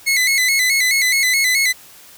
sawtooth tone with vibrato, 2093 Hz, C7, in tune, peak -10 dBFS, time 0.06-1.73 s, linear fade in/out 20 ms, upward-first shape square, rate 4.7 Hz, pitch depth 70 cents each way, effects white hiss -43 dBFS RMS until 2.17 s

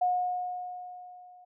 sine tone with level ramp, 723 Hz, F#5, 40 cents flat, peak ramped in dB -22 to -51 dBFS, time 0.01-1.45 s, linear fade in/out 10 ms, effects none

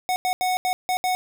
square tone bursts at uneven times, 737 Hz, F#5, 7 cents flat, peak -21 dBFS, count 6, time 0.09-0.16 / 0.25-0.33 / 0.41-0.57 / 0.65-0.73 / 0.89-0.97 / 1.04-1.15 s, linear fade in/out 0 ms, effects none

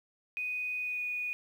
sine tone with pitch glide, 2489 to 2468 Hz, D#7 to D#7, 0 to -15 cents, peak -32 dBFS, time 0.37-1.33 s, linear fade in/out 0 ms, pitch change -15 cents, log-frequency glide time 0.79-1.01 s, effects 10-bit

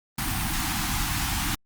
pink band-stop noise, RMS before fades -27 dBFS, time 0.18-1.55 s, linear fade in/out 5 ms, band 330 to 710 Hz, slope 96 dB/octave, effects Opus 32 kbps

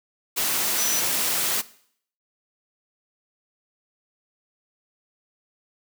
sine tone in noise, 5920 Hz, F#8, in tune, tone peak -25 dBFS, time 0.77-1.01 s, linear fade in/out 20 ms, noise white, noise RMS -24 dBFS, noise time 0.36-1.62 s, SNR -4 dB, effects noise-tail reverb RT60 0.6 s tail -18 dB re dry + high-pass 150 Hz 12 dB/octave

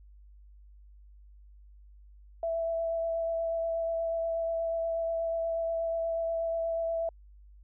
sine tone with vibrato, 662 Hz, E5, 7 cents sharp, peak -28 dBFS, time 2.43-7.09 s, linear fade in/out 2 ms, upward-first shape sine, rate 8.3 Hz, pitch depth 11 cents each way, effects added 50 Hz sine -51 dBFS peak until 7.63 s

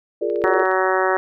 sine chord, Bb dominant seventh, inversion second, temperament equal, 349.2 / 415.3 / 466.2 / 587.3 Hz, F4 / Ab4 / Bb4 / D5, 0 / 0 / 0 / 0 cents, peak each -25 / -23 / -25 / -26 dBFS, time 0.21-0.64 s, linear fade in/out 10 ms
click train, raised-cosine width 0.3 ms, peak -28 dBFS, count 8, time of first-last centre 0.3-0.714 s, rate 16.9 Hz
harmonic tone, 187.5 Hz, F#3, 23 cents sharp, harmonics 2 / 3 / 4 / 5 / 6 / 7 / 8 / 9 / 10, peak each -21 / -23 / -24 / -25 / -26 / -26 / -27 / -28 / -28 dBFS, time 0.44-1.17 s, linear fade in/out 0 ms
effects none

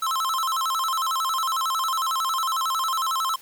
square tone with vibrato, 1174.7 Hz, D6, in tune, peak -23 dBFS, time 0.02-3.36 s, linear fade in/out 5 ms, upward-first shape square, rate 11 Hz, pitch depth 190 cents each way, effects white hiss -49 dBFS RMS until 3.41 s + high-pass 60 Hz 12 dB/octave

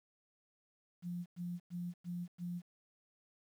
sine tone bursts, 175.5 Hz, F3, 9 cents sharp, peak -38 dBFS, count 5, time 1.02-2.62 s, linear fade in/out 50 ms, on 240 ms, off 100 ms, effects 11-bit

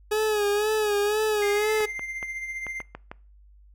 40% pulse tone with vibrato, 420.4 Hz, G#4, 21 cents sharp, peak -21 dBFS, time 0.11-1.86 s, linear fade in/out 10 ms, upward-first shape sine, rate 2 Hz, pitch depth 56 cents each way
triangle tone with tremolo, 2093 Hz, C7, in tune, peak -27 dBFS, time 1.42-2.82 s, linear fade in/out 5 ms, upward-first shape triangle, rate 15 Hz, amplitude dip 50%
clicks, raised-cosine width 0.5 ms, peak -21 dBFS, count 7, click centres 1.806 / 1.994 / 2.228 / 2.667 / 2.803 / 2.95 / 3.115 s
effects noise-tail reverb RT60 0.4 s tail -23 dB re dry + added 50 Hz sine -50 dBFS peak until 3.74 s

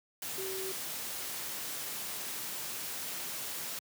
sine tone in noise, 381 Hz, G4, 49 cents flat, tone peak -38 dBFS, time 0.38-0.72 s, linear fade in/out 2 ms, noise white, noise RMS -39 dBFS, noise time 0.22-3.79 s, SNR -2 dB, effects high-pass 100 Hz 12 dB/octave

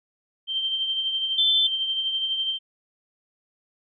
sine tone with tremolo, 3136 Hz, G7, in tune, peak -21 dBFS, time 0.47-2.59 s, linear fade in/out 50 ms, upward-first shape triangle, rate 12 Hz, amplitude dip 50%
sine tone, 3520 Hz, A7, in tune, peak -18 dBFS, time 1.38-1.67 s, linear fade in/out 5 ms
effects none

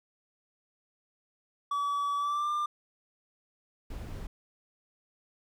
triangle tone with pitch glide, 1144 to 1194.6 Hz, D6 to D6, -46 to +29 cents, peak -26 dBFS, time 1.71-2.66 s, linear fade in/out 5 ms, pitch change +75 cents, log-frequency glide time 2.17-2.51 s
brown noise, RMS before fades -39 dBFS, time 3.9-4.27 s, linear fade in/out 5 ms
effects none

